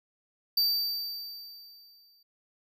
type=tone with exponential decay; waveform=square; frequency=4642 Hz; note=D8; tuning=21 cents flat; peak=-22 dBFS; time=0.57-2.23 s; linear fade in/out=5 ms; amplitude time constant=360 ms; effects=none